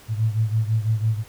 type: beating tone pair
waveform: sine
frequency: 108.7 / 114.7 Hz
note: A2 / A#2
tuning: -21 / -28 cents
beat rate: 6 Hz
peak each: -20 / -24 dBFS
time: 0.08-1.24 s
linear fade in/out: 50 ms
effects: pink hiss -48 dBFS RMS until 1.28 s